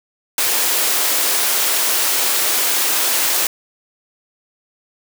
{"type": "high-pass noise", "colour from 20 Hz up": "white", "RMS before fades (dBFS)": -17, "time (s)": [0.38, 3.47], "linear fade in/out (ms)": 2, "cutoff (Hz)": 300, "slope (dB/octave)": 24, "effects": []}